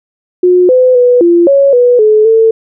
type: tone with pitch steps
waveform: sine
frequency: 360.8 / 508 / 492 / 343.9 / 555 / 489.6 / 429.1 / 447.8 Hz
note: F#4 / B4 / B4 / F4 / C#5 / B4 / A4 / A4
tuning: -44 / +49 / -7 / -27 / +2 / -15 / -43 / +30 cents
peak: -3 dBFS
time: 0.43-2.51 s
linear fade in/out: 5 ms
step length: 260 ms
effects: none